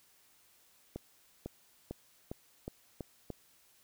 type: accelerating click train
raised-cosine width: 2 ms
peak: -26 dBFS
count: 7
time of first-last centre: 0.96-3.303 s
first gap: 500 ms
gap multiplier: 0.9
effects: white hiss -66 dBFS RMS until 3.83 s